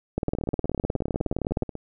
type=two click trains; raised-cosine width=2 ms; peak=-19 / -11 dBFS; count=25 / 29; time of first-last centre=0.29-1.753 / 0.18-1.623 s; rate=16.4 / 19.4 Hz; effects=none